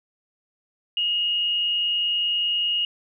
sine tone with amplitude modulation, 2865 Hz, F7, 44 cents sharp, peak -19 dBFS, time 0.97-2.85 s, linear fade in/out 2 ms, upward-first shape sine, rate 185 Hz, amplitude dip 30%, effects none

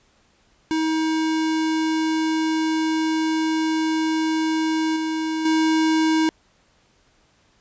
square tone with level steps, 317.7 Hz, D#4, 36 cents sharp, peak -20 / -23 / -17 dBFS, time 0.71-6.29 s, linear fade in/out 0 ms, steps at 4.96 / 5.45 s, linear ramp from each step 5 ms, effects pink hiss -60 dBFS RMS until 7.6 s + resampled to 16000 Hz

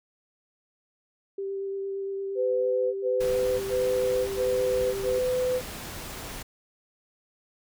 sine tone with vibrato, 392 Hz, G4, in tune, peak -29 dBFS, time 1.38-5.19 s, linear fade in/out 5 ms, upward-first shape sine, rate 8.7 Hz, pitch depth 10 cents each way
sine tone bursts, 505 Hz, B4, 39 cents sharp, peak -23 dBFS, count 5, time 2.35-5.616 s, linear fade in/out 50 ms, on 590 ms, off 79 ms
pink noise, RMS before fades -38 dBFS, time 3.2-6.43 s, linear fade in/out 10 ms
effects none

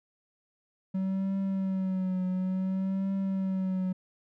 triangle tone with vibrato, 189.1 Hz, F#3, 38 cents sharp, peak -25 dBFS, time 0.94-3.93 s, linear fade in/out 10 ms, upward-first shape triangle, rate 0.57 Hz, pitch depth 51 cents each way, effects none

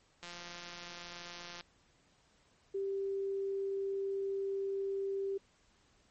click train, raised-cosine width 0.2 ms, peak -29 dBFS, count 241, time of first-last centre 0.23-1.609 s, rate 174 Hz
sine tone, 392 Hz, G4, in tune, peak -33 dBFS, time 2.74-5.38 s, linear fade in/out 10 ms
effects pink hiss -69 dBFS RMS until 6.1 s + MP3 32 kbps

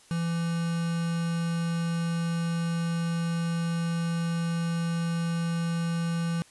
triangle tone with quantisation, 167.8 Hz, E3, 31 cents sharp, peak -24 dBFS, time 0.11-6.42 s, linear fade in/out 0 ms, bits 6, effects white hiss -56 dBFS RMS until 6.5 s + resampled to 24000 Hz

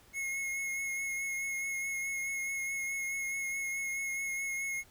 square tone with vibrato, 2169 Hz, C#7, 38 cents flat, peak -34 dBFS, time 0.13-4.84 s, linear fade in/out 50 ms, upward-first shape triangle, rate 4.7 Hz, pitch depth 21 cents each way, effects pink hiss -61 dBFS RMS until 4.9 s

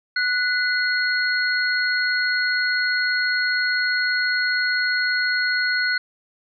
sine tone cluster, 1478 / 2027 / 4288 Hz, F#6 / B6 / C8, -2 / +45 / +42 cents, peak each -20 / -27 / -26 dBFS, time 0.16-5.98 s, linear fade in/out 5 ms, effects none

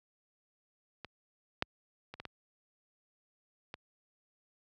clicks, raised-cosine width 0.3 ms, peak -27 / -13 / -28 / -27 / -25 / -25 dBFS, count 6, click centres 1.047 / 1.624 / 2.14 / 2.2 / 2.253 / 3.741 s, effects high-pass 60 Hz 12 dB/octave

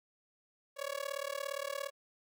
sawtooth tone with amplitude modulation, 560 Hz, C#5, 18 cents sharp, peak -29 dBFS, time 0.76-1.91 s, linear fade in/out 50 ms, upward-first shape sine, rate 37.3 Hz, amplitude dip 100%, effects none

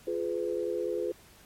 sine chord, F diminished, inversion none, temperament just, 349.2 / 419.1 / 502.9 Hz, F4 / Ab4 / Cb5, 0 / +16 / +31 cents, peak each -33 dBFS, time 0.07-1.12 s, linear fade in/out 5 ms, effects pink hiss -56 dBFS RMS until 1.45 s + MP3 64 kbps

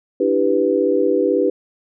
sine chord, E minor seventh, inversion third, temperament equal, 293.7 / 329.6 / 392 / 493.9 Hz, D4 / E4 / G4 / B4, 0 / 0 / 0 / 0 cents, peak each -21 / -22 / -18 / -18 dBFS, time 0.2-1.5 s, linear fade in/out 5 ms, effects none

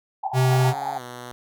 pink band-pass noise, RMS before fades -29 dBFS, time 0.23-0.98 s, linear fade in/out 5 ms, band 740 to 870 Hz, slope 96 dB/octave
square tone, 128.9 Hz, C3, 26 cents flat, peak -17 dBFS, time 0.33-0.74 s, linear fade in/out 50 ms
5% pulse tone with pitch glide, 138.59 to 122.76 Hz, C#3 to B2, 0 to -10 cents, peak -24 dBFS, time 0.51-1.32 s, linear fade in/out 0 ms, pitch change -210 cents, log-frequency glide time 0.95-1.02 s
effects none

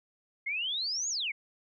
sine exponential two-way sweep, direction up then down, 2093 to 6930 to 2093 Hz, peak -30 dBFS, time 0.46-1.32 s, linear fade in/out 10 ms, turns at 1.09 s, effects none

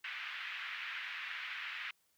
pink band-pass noise, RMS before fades -43 dBFS, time 0.04-1.91 s, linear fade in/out 5 ms, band 1600 to 2800 Hz, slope 24 dB/octave, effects white hiss -75 dBFS RMS until 2.17 s

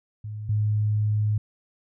sine tone pair in turn, 106.3 / 105.93 Hz, G#2 / G#2, +41 / +35 cents, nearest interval unison, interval 6 cents, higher first, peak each -31 / -20 dBFS, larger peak second, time 0.24-0.49 / 0.49-1.38 s, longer second, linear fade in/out 5 ms, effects none

